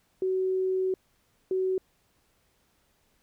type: tone bursts at uneven times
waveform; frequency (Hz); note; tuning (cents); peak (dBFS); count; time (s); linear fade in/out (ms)
sine; 375.3; F#4; +25; -24; 2; 0.22-0.94 / 1.51-1.78; 2
effects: pink hiss -69 dBFS RMS until 3.22 s